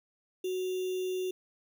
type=tone with sample-and-hold; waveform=sine; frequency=370 Hz; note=F#4; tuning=in tune; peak=-30 dBFS; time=0.44-1.31 s; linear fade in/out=5 ms; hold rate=3150 Hz; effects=none